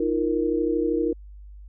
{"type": "chord", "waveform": "sine", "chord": "Eb suspended second", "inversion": "none", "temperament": "equal with one note detuned", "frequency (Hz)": [311.1, 343.8, 466.2], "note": ["Eb4", "F4", "Bb4"], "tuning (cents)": [0, -27, 0], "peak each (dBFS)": -25, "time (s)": [0, 1.13], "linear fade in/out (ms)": 5, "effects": ["added 50 Hz sine -40 dBFS peak until 1.68 s"]}